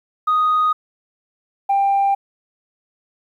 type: tone pair in turn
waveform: sine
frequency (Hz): 1244.5 / 792.4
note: D#6 / G5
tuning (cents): 0 / +18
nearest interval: minor sixth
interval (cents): 782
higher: first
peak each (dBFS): -12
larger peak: neither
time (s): 0.27-0.73 / 1.69-2.15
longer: neither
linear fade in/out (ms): 10
effects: tanh soft clip ceiling -11 dBFS + 9-bit